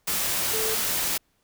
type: tone in noise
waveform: sine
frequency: 440 Hz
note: A4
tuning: in tune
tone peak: -29 dBFS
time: 0.53-0.75 s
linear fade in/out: 10 ms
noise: white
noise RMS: -26 dBFS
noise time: 0.07-1.18 s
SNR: -6 dB
effects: pink hiss -69 dBFS RMS until 1.43 s